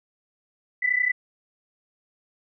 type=tone pair together; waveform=sine; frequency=1975.5 / 2007 Hz; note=B6 / B6; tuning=0 / +27 cents; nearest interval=unison; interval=27 cents; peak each=-23 / -23 dBFS; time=0.82-1.12 s; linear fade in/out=10 ms; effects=none